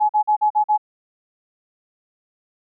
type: tone bursts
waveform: sine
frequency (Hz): 847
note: G#5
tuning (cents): +34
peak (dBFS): -13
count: 6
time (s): 0-0.778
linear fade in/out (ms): 20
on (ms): 93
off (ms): 44
effects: none